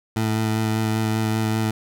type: tone with vibrato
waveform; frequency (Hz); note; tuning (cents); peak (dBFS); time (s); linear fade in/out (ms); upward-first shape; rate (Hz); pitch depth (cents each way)
20% pulse; 110; A2; 0; -15; 0.16-1.71; 5; sine; 5.1; 13
effects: none